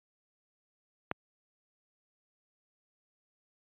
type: click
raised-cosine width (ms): 0.5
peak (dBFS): -15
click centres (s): 1.114
effects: high-pass 100 Hz 12 dB/octave + resampled to 8000 Hz